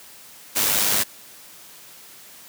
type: noise with amplitude modulation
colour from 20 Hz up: white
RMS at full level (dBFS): -18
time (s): 0.55-1.04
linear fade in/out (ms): 20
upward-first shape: sine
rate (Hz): 102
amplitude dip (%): 50
effects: white hiss -45 dBFS RMS until 2.48 s + high-pass 100 Hz 12 dB/octave